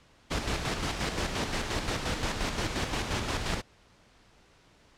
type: noise with tremolo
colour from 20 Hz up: pink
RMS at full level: -29 dBFS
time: 0.3-3.62 s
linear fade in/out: 20 ms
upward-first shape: square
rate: 5.7 Hz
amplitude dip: 45%
effects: pink hiss -60 dBFS RMS until 4.97 s + low-pass 6000 Hz 12 dB/octave

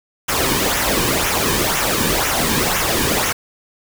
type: noise with flanger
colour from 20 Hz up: pink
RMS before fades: -18 dBFS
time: 0.28-3.33 s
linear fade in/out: 10 ms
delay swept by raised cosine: 0.22 to 1.52 ms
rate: 2 Hz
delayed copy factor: -0.6
effects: none

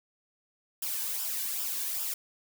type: noise with flanger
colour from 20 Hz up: blue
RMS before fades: -33 dBFS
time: 0.82-2.14 s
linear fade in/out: 5 ms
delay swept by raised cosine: 0.47 to 1.57 ms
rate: 2.5 Hz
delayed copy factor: -0.6
effects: none

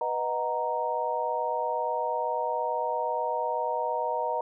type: chord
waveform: sine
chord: B major seventh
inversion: none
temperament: equal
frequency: 493.9 / 622.3 / 740 / 932.3 Hz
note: B4 / D#5 / F#5 / A#5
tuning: 0 / 0 / 0 / 0 cents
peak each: -33 / -32 / -35 / -29 dBFS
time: 0.01-4.41 s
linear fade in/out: 2 ms
effects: none

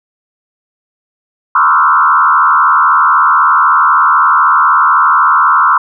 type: tone with frequency modulation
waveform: sine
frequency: 1209 Hz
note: D6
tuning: 50 cents sharp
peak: -5 dBFS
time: 1.55-5.78 s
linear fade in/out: 5 ms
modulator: 76.1 Hz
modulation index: 2.8
effects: none

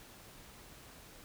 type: silence
effects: pink hiss -55 dBFS RMS until 1.24 s

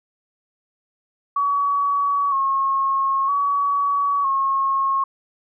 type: tone with vibrato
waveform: sine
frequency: 1108.7 Hz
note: C#6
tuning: in tune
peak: -17 dBFS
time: 1.36-5.04 s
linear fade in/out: 5 ms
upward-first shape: square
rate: 0.52 Hz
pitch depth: 36 cents each way
effects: none

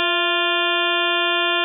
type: harmonic tone with a mistuned harmonic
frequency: 349.2 Hz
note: F4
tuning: in tune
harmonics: 1 / 2 / 3 / 4 / 5 / 7 / 8 / 9 / 10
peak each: -26 / -26 / -26 / -26 / -26 / -26 / -26 / -26 / -26 dBFS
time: 0-1.64 s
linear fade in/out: 0 ms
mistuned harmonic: 2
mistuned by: -47 cents
effects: none

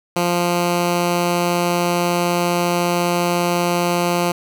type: tone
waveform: 10% pulse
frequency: 174.61 Hz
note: F3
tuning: in tune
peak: -8 dBFS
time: 0.16-4.32 s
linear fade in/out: 5 ms
effects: none

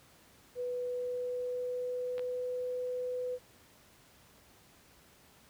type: tone with pitch glide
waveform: sine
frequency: 493.9 to 499.4 Hz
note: B4 to B4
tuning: 0 to +19 cents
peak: -33 dBFS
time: 0.55-3.39 s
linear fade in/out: 50 ms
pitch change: +19 cents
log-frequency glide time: 0.73-2.64 s
type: clicks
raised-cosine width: 0.3 ms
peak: -30 dBFS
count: 2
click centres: 2.181 / 2.194 s
effects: pink hiss -61 dBFS RMS until 5.49 s + high-pass 60 Hz 12 dB/octave

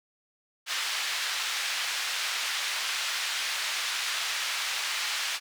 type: band-pass noise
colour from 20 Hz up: white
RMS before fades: -31 dBFS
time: 0.66-5.4 s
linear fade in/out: 50 ms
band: 1300 to 4200 Hz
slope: 12 dB/octave
effects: none

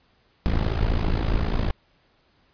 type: noise with amplitude modulation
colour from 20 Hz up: brown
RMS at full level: -19 dBFS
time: 0.46-1.71 s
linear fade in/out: 0 ms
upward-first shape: sine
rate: 54.9 Hz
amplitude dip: 80%
effects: pink hiss -63 dBFS RMS until 2.53 s + resampled to 11025 Hz

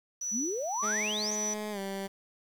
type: tone with tremolo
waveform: sine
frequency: 5920 Hz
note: F#8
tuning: in tune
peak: -30 dBFS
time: 0.21-1.54 s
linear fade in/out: 5 ms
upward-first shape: sine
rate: 1.8 Hz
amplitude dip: 70%
type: exponential sweep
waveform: sine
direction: up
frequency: 196.2 to 7040 Hz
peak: -31 dBFS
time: 0.31-1.36 s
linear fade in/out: 50 ms
type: tone with pitch glide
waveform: 15% pulse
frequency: 211.7 to 195.25 Hz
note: G#3 to G3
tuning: +33 to -7 cents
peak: -28 dBFS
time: 0.82-2.08 s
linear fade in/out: 20 ms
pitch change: -140 cents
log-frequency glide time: 1.71-1.79 s
effects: 9-bit

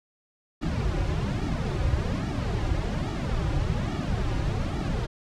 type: noise with flanger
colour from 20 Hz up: brown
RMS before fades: -27 dBFS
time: 0.61-5.07 s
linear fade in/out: 20 ms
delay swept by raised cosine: 1.9 to 4.6 ms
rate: 1.2 Hz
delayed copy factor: -0.9
effects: low-pass 6000 Hz 12 dB/octave

